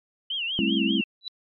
sine tone with vibrato, 2960 Hz, F#7, in tune, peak -26 dBFS, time 0.3-1.04 s, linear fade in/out 5 ms, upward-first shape sine, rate 5.1 Hz, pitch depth 170 cents each way
sine chord, A minor seventh, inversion third, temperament just, 198 / 220 / 264 / 330 Hz, G3 / A3 / C4 / E4, +18 / 0 / +16 / +2 cents, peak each -27 dBFS, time 0.59-1.01 s, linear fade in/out 0 ms
sine tone with exponential growth, 3951 Hz, B7, in tune, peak -26 dBFS, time 1.21-1.28 s, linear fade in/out 1 ms, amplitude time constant 15 ms
effects MP3 32 kbps

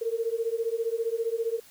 sine beating tone pair, 450 / 465 Hz, A4 / A#4, +39 / -4 cents, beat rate 15 Hz, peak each -29 dBFS, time 0.01-1.6 s, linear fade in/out 10 ms, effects white hiss -54 dBFS RMS until 1.7 s

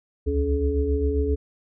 sine tone cluster, 66 / 73.5 / 281.3 / 426.9 Hz, C2 / D2 / C#4 / G#4, +16 / +2 / +26 / +48 cents, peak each -28 / -23 / -29 / -25 dBFS, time 0.26-1.36 s, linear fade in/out 20 ms, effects none

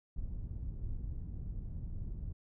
pink low-pass noise, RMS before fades -40 dBFS, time 0.16-2.33 s, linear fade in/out 10 ms, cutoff 110 Hz, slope 12 dB/octave, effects none

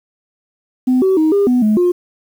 sine tone with pitch steps, 254.5 / 380.1 / 313.9 / 402.1 / 248.2 / 213.7 / 355.6 Hz, C4 / F#4 / D#4 / G4 / B3 / G#3 / F4, -48 / +47 / +15 / +44 / +9 / +50 / +31 cents, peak -8 dBFS, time 0.87-1.92 s, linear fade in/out 10 ms, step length 150 ms, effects tanh soft clip ceiling -7 dBFS + 7-bit

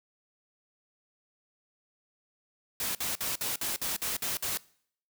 white noise bursts, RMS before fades -32 dBFS, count 9, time 2.8-4.574 s, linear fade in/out 2 ms, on 150 ms, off 53 ms, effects noise-tail reverb RT60 0.6 s tail -22 dB re dry

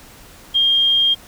sine tone, 3215 Hz, G7, 43 cents sharp, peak -12 dBFS, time 0.54-1.15 s, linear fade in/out 20 ms, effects pink hiss -43 dBFS RMS until 1.27 s

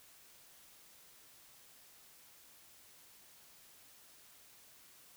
silence, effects white hiss -61 dBFS RMS until 5.16 s

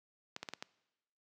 clicks, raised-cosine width 0.2 ms, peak -23 dBFS, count 5, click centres 0.364 / 0.43 / 0.488 / 0.536 / 0.625 s, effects noise-tail reverb RT60 1.0 s tail -22 dB re dry + high-pass 150 Hz 12 dB/octave

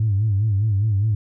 sine tone with vibrato, 103.83 Hz, G#2, in tune, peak -15 dBFS, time 0-1.15 s, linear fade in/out 5 ms, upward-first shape sine, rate 4.9 Hz, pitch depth 120 cents each way, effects tanh soft clip ceiling -12 dBFS

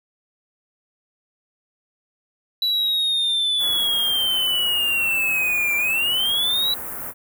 triangle linear two-way sweep, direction down then up, 3951 to 2349 to 3951 Hz, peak -17 dBFS, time 2.62-6.74 s, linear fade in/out 2 ms, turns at 5.76 s
white band-stop noise, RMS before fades -31 dBFS, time 3.58-7.14 s, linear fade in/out 50 ms, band 1700 to 11000 Hz, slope 24 dB/octave
effects none

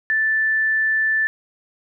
sine tone, 1760 Hz, A6, in tune, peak -16 dBFS, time 0.1-1.27 s, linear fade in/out 0 ms, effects none

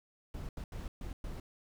brown noise bursts at uneven times, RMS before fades -41 dBFS, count 5, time 0.34-0.49 / 0.57-0.64 / 0.72-0.88 / 1.01-1.13 / 1.24-1.4 s, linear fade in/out 2 ms, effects none

